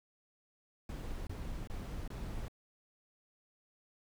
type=noise bursts; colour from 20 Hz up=brown; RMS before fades=-41 dBFS; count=4; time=0.89-2.482 s; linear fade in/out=2 ms; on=380 ms; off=24 ms; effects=none